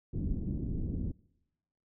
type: low-pass noise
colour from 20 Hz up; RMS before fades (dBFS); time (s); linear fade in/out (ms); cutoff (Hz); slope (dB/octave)
pink; -34; 0.13-1.12; 5; 290; 24
effects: noise-tail reverb RT60 0.9 s tail -24 dB re dry